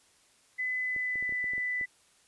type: tone with pitch glide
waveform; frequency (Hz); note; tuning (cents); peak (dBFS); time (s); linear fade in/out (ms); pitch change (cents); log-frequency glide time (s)
sine; 2011 to 1991.3; B6 to B6; +31 to +14; -29; 0.58-1.86; 20; -17; 0.8-1.41
type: clicks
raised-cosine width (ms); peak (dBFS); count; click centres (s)
2; -35; 9; 0.963 / 1.157 / 1.226 / 1.293 / 1.324 / 1.442 / 1.535 / 1.58 / 1.812
effects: white hiss -64 dBFS RMS until 2.27 s + resampled to 24000 Hz